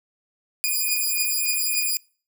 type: beating tone pair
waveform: 5% pulse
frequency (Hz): 2451 / 2454.5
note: D#7 / D#7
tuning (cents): -27 / -24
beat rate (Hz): 3.5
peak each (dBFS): -15 / -14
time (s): 0.64-1.97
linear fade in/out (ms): 0
effects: noise-tail reverb RT60 0.4 s tail -24 dB re dry